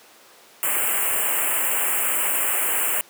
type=band-stop noise; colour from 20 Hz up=white; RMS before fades=-22 dBFS; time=0.63-3.01 s; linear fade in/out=0 ms; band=3000 to 7400 Hz; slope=96 dB/octave; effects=pink hiss -49 dBFS RMS until 3.09 s + high-pass 400 Hz 12 dB/octave